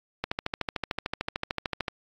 click train, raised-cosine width 0.3 ms, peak -12 dBFS, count 23, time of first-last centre 0.24-1.882 s, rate 13.4 Hz, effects AAC 64 kbps

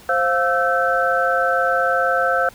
sine tone cluster, 526 / 700 / 1326 / 1538 Hz, C5 / F5 / E6 / G6, +9 / +4 / +10 / -33 cents, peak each -21 dBFS, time 0.09-2.49 s, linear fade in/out 2 ms, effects pink hiss -45 dBFS RMS until 2.54 s

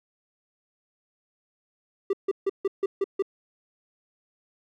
triangle tone bursts, 392 Hz, G4, in tune, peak -19 dBFS, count 7, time 2.1-3.224 s, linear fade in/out 5 ms, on 32 ms, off 150 ms, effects none

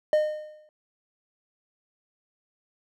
triangle tone with exponential decay, 611 Hz, D#5, 32 cents flat, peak -14 dBFS, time 0.13-0.69 s, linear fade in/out 1 ms, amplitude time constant 120 ms, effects none

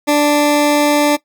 20% pulse tone, 293.7 Hz, D4, in tune, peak -5 dBFS, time 0.07-1.17 s, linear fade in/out 20 ms, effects noise-tail reverb RT60 0.1 s tail -18 dB re dry

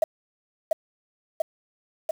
sine tone with echo, 638 Hz, D#5, 43 cents sharp, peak -15 dBFS, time 0.02-0.04 s, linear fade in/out 5 ms, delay 690 ms, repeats 3, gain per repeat -2 dB, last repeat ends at 2.11 s, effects tanh soft clip ceiling -11 dBFS + 7-bit

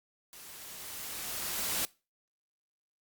white noise with level ramp, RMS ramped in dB -50 to -31 dBFS, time 0.33-1.85 s, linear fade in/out 0 ms, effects noise-tail reverb RT60 0.3 s tail -22 dB re dry + Opus 48 kbps

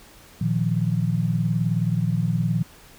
sine chord, Bb suspended fourth, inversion none, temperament equal, 116.54 / 155.56 / 174.61 Hz, Bb2 / Eb3 / F3, 0 / 0 / 0 cents, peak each -24 dBFS, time 0.41-2.63 s, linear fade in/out 5 ms, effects pink hiss -49 dBFS RMS until 2.98 s

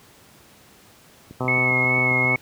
click train, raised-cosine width 3 ms, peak -25 dBFS, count 8, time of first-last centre 1.31-2.25 s, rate 7.45 Hz
harmonic tone, 127.4 Hz, C3, 46 cents flat, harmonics 1 / 2 / 3 / 4 / 5 / 6 / 7 / 8 / 9 / 10, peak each -26 / -29 / -31 / -32 / -33 / -34 / -34 / -35 / -36 / -36 dBFS, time 1.4-2.36 s, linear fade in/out 5 ms
sine tone with vibrato, 2184 Hz, C#7, 26 cents flat, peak -18 dBFS, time 1.48-2.36 s, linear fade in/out 2 ms, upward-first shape sine, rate 2.5 Hz, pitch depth 22 cents each way
effects pink hiss -51 dBFS RMS until 2.41 s + high-pass 80 Hz 12 dB/octave

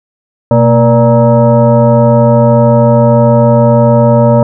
sine tone with frequency modulation, 230.4 Hz, A#3, 20 cents flat, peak -3 dBFS, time 0.51-4.43 s, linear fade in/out 2 ms, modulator 354 Hz, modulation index 1.6, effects none

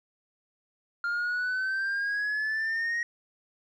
sine exponential sweep, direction up, 1396.9 to 1889 Hz, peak -24 dBFS, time 1.04-3.03 s, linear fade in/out 2 ms, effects tanh soft clip ceiling -26 dBFS + 11-bit

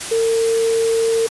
sine tone in noise, 454.2 Hz, A#4, 45 cents flat, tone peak -14 dBFS, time 0.11-1.27 s, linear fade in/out 10 ms, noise white, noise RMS -27 dBFS, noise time 0-1.29 s, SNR +10 dB, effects resampled to 24000 Hz

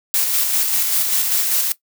blue noise with tremolo, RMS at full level -17 dBFS, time 0.14-1.72 s, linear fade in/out 0 ms, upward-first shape square, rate 5.1 Hz, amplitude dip 30%, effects noise-tail reverb RT60 0.1 s tail -17 dB re dry

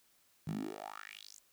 10% pulse tone with high-pass filter sweep, 51.6 Hz, G#1, 10 cents flat, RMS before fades -44 dBFS, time 0.47-1.4 s, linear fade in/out 5 ms, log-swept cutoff 140 to 8000 Hz, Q 5, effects white hiss -70 dBFS RMS until 1.52 s

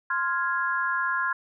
sine chord, F minor, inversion second, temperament equal, 1046.5 / 1396.9 / 1661.2 Hz, C6 / F6 / Ab6, 0 / 0 / 0 cents, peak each -28 dBFS, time 0.1-1.33 s, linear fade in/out 5 ms, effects none

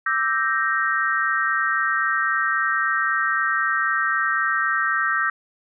sine chord, E half-diminished seventh, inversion third, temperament equal, 1174.7 / 1318.5 / 1568 / 1864.7 Hz, D6 / E6 / G6 / Bb6, 0 / 0 / 0 / 0 cents, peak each -28 / -24 / -23 / -24 dBFS, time 0.06-5.3 s, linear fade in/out 5 ms, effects none

